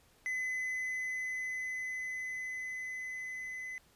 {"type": "tone with level ramp", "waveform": "triangle", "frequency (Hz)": 2022, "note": "B6", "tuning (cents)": 40, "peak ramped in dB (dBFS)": [-31, -38], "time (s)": [0.26, 3.78], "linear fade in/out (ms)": 0, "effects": ["pink hiss -66 dBFS RMS until 3.95 s", "resampled to 32000 Hz"]}